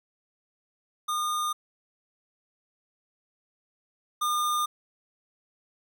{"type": "tone pair in turn", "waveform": "square", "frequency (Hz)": [1218, 1211], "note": ["D#6", "D#6"], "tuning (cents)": [-37, -47], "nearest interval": "unison", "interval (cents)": 10, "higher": "first", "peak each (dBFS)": [-27, -25], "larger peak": "second", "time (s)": [[1.08, 1.53], [4.21, 4.66]], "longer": "neither", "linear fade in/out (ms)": 10, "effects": []}